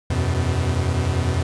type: chord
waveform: 45% pulse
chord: E suspended second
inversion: none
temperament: equal with one note detuned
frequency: 82.41 / 92.5 / 125.48 Hz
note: E2 / F#2 / B2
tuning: 0 / 0 / +28 cents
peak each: -23 / -23 / -24 dBFS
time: 0.1-1.43 s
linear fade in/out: 5 ms
effects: resampled to 22050 Hz + 9-bit